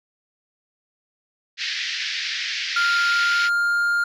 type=band-pass noise; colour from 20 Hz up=pink; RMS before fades=-27 dBFS; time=1.57-3.5 s; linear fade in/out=50 ms; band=1700 to 5500 Hz; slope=48 dB/octave
type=tone with pitch glide; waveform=triangle; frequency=1396.9 to 1405 Hz; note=F6 to F6; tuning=0 to +10 cents; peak=-16 dBFS; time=2.76-4.04 s; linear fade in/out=5 ms; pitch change=+10 cents; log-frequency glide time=2.94-3.78 s
effects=none